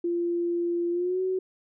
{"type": "tone with pitch glide", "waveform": "sine", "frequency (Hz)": [344.8, 373.8], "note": ["F4", "F#4"], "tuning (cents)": [-22, 18], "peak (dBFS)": -24, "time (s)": [0.04, 1.39], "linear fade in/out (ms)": 5, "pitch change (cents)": 140, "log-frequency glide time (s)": [0.91, 1.21], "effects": []}